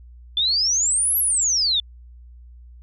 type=exponential two-way sweep; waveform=sine; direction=up then down; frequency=3469 to 11840 to 3469 Hz; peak=-17 dBFS; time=0.37-1.8 s; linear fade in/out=2 ms; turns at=1.18 s; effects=added 60 Hz sine -41 dBFS peak until 2.82 s